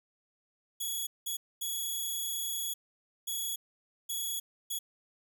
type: tone bursts at uneven times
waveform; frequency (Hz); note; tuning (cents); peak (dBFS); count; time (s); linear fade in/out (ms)
5% pulse; 3366; G#7; +23; -25; 6; 0.8-1.07 / 1.26-1.37 / 1.61-2.74 / 3.27-3.56 / 4.09-4.4 / 4.7-4.79; 10
effects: none